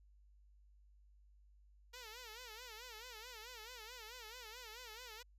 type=tone with vibrato; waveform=5% pulse; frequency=466.2 Hz; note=A#4; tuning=in tune; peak=-39 dBFS; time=1.93-5.23 s; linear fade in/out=10 ms; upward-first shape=sine; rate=4.6 Hz; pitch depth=150 cents each way; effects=added 50 Hz sine -63 dBFS peak until 5.38 s + resampled to 32000 Hz